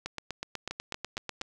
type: two click trains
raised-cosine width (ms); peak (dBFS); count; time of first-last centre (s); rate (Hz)
0.2; -18 / -17; 4 / 12; 0.71-1.413 / 0.06-1.416; 4.27 / 8.11
effects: none